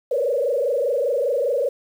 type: tone with frequency modulation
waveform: sine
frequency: 523.3 Hz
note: C5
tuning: in tune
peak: -18 dBFS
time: 0.11-1.69 s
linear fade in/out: 5 ms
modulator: 25 Hz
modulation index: 2.4
effects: 8-bit